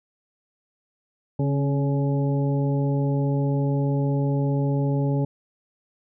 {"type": "harmonic tone with a mistuned harmonic", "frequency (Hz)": 140.8, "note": "C#3", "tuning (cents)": 27, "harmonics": [1, 2, 3, 4, 6], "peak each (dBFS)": [-21, -27, -31, -33, -37], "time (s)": [1.39, 5.25], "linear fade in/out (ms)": 5, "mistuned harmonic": 2, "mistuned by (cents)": -35, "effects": []}